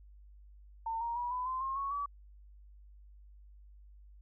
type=tone with pitch steps; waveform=sine; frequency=905 / 935.8 / 967.7 / 1000.7 / 1034.8 / 1070 / 1106.5 / 1144.2 Hz; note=A5 / A#5 / B5 / B5 / C6 / C6 / C#6 / D6; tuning=+48 / +6 / -36 / +23 / -19 / +38 / -3 / -45 cents; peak=-33 dBFS; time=0.86-2.06 s; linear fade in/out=5 ms; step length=150 ms; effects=added 50 Hz sine -53 dBFS peak until 4.21 s